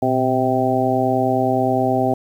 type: harmonic tone with a mistuned harmonic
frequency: 129.6 Hz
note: C3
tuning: 16 cents flat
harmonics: 1 / 2 / 3 / 4 / 5 / 6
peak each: -25 / -21 / -23 / -26 / -21 / -21 dBFS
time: 0.02-2.14 s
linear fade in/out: 5 ms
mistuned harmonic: 1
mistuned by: -110 cents
effects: 8-bit